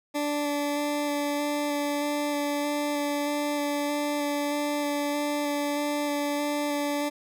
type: tone with vibrato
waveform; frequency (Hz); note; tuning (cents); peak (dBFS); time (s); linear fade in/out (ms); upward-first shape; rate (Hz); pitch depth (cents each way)
20% pulse; 291.3; D4; -14; -21; 0.14-7.1; 20; square; 1.6; 9
effects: none